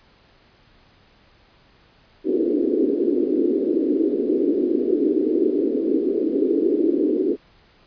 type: band-pass noise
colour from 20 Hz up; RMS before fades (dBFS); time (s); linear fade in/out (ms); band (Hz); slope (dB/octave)
pink; -20; 2.24-7.37; 50; 280 to 420; 48
effects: pink hiss -55 dBFS RMS until 7.86 s + resampled to 11025 Hz